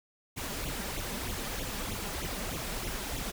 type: noise with flanger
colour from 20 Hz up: pink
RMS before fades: -36 dBFS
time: 0.36-3.32 s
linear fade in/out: 20 ms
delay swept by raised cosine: 0.29 to 5.09 ms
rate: 3.2 Hz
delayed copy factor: +0.8
effects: none